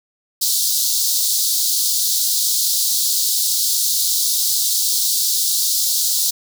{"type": "high-pass noise", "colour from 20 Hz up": "pink", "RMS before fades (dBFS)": -18, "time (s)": [0.41, 6.31], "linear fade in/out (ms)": 10, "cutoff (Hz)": 3900, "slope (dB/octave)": 48, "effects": []}